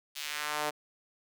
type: tone with high-pass filter sweep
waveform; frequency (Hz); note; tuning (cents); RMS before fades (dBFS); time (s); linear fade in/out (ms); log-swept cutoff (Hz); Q
sawtooth; 150.1; D3; +38; -35; 0.15-0.71; 20; 3600 to 570; 1.2
effects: none